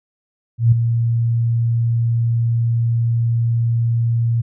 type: tone with ADSR envelope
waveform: sine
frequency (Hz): 116.54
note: A#2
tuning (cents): 0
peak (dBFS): -6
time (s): 0.58-4.42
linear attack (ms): 140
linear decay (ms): 7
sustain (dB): -8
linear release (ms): 15
effects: none